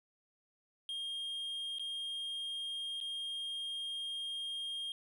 triangle tone with dropouts, 3225 Hz, G7, 48 cents sharp, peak -36 dBFS, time 0.89-4.92 s, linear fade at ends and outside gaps 1 ms, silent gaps 1.785-1.795 / 3.003-3.011 s, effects none

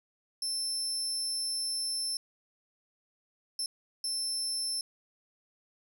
30% pulse tone bursts at uneven times, 5320 Hz, E8, 15 cents sharp, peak -27 dBFS, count 3, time 0.42-2.17 / 3.59-3.66 / 4.04-4.81 s, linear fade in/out 2 ms, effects none

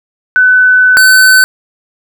sine / square tone pair in turn, 1504 / 1517.1 Hz, F#6 / F#6, +28 / +43 cents, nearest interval unison, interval 15 cents, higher second, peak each -3 dBFS, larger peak neither, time 0.36-0.97 / 0.97-1.44 s, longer first, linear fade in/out 0 ms, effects none

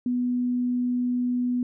sine tone, 246.7 Hz, B3, 2 cents flat, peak -22 dBFS, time 0.06-1.63 s, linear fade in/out 2 ms, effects none

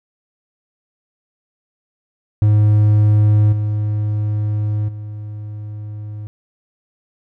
triangle tone with level steps, 105.5 Hz, G#2, 28 cents sharp, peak -7 / -14 / -24 dBFS, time 2.42-6.27 s, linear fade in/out 0 ms, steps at 3.52 / 4.88 s, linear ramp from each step 10 ms, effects none

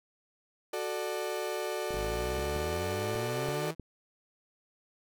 35% pulse chord, D major, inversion first, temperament equal with one note detuned, 370 / 440 / 594.2 Hz, F#4 / A4 / D5, 0 / 0 / +20 cents, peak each -35 dBFS, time 0.73-3.71 s, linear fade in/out 5 ms
clicks, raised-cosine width 3 ms, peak -29 dBFS, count 7, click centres 1.907 / 1.942 / 2.389 / 2.563 / 3.153 / 3.487 / 3.797 s
sawtooth exponential sweep, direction up, 49.14 to 164.8 Hz, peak -31 dBFS, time 1.92-3.75 s, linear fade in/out 50 ms
effects none

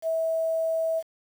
sine tone with quantisation, 650 Hz, E5, 24 cents flat, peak -23 dBFS, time 0.02-1.03 s, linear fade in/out 50 ms, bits 8, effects none

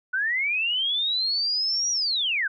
sine linear two-way sweep, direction up then down, 1463 to 5810 to 1463 Hz, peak -22 dBFS, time 0.13-2.48 s, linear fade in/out 10 ms, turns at 1.91 s, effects none

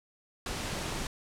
pink noise, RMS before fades -35 dBFS, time 0.46-1.07 s, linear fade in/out 2 ms, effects low-pass 9000 Hz 12 dB/octave

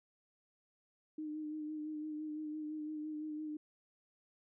sine tone with vibrato, 305.9 Hz, D#4, 29 cents flat, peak -39 dBFS, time 1.18-3.57 s, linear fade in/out 5 ms, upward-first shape sine, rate 5.9 Hz, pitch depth 26 cents each way, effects none

